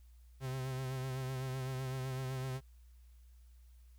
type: tone with vibrato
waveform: 45% pulse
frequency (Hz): 130.8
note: C3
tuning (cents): 0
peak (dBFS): -37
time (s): 0.4-2.61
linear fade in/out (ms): 50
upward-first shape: triangle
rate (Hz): 7.9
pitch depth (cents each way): 42
effects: added 60 Hz sine -56 dBFS peak until 3.98 s + white hiss -75 dBFS RMS until 3.98 s